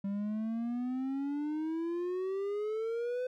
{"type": "exponential sweep", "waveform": "triangle", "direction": "up", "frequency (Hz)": [196.2, 509], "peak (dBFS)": -30, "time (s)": [0.04, 3.27], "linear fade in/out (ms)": 5, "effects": []}